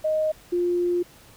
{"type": "tone pair in turn", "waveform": "sine", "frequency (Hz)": [622.3, 351.8], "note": ["D#5", "F4"], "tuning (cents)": [0, 13], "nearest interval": "minor seventh", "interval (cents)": 987, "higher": "first", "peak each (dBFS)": -20, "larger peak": "neither", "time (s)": [[0.04, 0.32], [0.52, 1.03]], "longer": "second", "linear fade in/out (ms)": 10, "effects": ["pink hiss -51 dBFS RMS until 1.36 s"]}